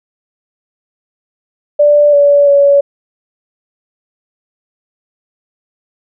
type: tone with pitch steps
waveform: sine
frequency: 587 / 573 / 565 Hz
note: D5 / D5 / C#5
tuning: -1 / -43 / +33 cents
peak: -4 dBFS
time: 1.79-2.81 s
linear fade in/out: 10 ms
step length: 340 ms
effects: none